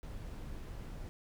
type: noise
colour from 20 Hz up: brown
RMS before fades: -44 dBFS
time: 0.03-1.09 s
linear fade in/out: 0 ms
effects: none